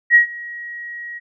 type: tone with ADSR envelope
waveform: sine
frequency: 1900 Hz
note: A#6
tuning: 33 cents sharp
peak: -5 dBFS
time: 0.1-1.2 s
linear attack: 51 ms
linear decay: 110 ms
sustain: -23 dB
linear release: 28 ms
effects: none